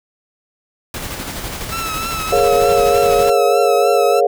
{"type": "noise with tremolo", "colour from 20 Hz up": "pink", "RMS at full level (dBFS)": -25, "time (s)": [0.94, 3.3], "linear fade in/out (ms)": 2, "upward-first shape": "square", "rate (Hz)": 12, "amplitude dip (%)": 30}
{"type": "tone with vibrato", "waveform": "sawtooth", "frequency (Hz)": 1314, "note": "E6", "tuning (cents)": -6, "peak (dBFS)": -18, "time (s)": [1.71, 4.21], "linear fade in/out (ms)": 20, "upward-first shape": "triangle", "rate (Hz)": 3.3, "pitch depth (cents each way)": 52}
{"type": "chord", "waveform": "sine", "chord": "Bb minor seventh", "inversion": "third", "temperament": "equal with one note detuned", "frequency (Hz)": [415.3, 466.2, 554.4, 707], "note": ["Ab4", "Bb4", "Db5", "F5"], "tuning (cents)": [0, 0, 0, 21], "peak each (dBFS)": -16, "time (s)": [2.32, 4.27], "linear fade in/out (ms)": 5}
{"effects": []}